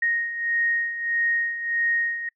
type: beating tone pair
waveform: sine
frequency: 1864.7 / 1866.3 Hz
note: A#6 / A#6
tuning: 0 / +2 cents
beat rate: 1.6 Hz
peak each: -29 / -23 dBFS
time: 0.02-2.29 s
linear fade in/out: 5 ms
effects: noise-tail reverb RT60 0.1 s tail -25 dB re dry